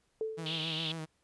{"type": "tone with exponential decay", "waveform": "sine", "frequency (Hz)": 440, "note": "A4", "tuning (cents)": 0, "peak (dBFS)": -29, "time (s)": [0.21, 0.72], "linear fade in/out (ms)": 1, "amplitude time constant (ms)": 110}
{"type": "tone with vibrato", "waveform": "sawtooth", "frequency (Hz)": 160.6, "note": "E3", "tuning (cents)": -45, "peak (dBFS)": -34, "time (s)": [0.37, 1.06], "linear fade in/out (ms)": 20, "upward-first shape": "sine", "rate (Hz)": 7.3, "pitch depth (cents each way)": 46}
{"type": "band-pass noise", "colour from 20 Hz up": "white", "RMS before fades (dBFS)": -37, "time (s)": [0.46, 0.92], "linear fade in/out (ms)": 2, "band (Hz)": [2800, 3700], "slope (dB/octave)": 48}
{"effects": ["pink hiss -74 dBFS RMS until 1.23 s", "resampled to 24000 Hz"]}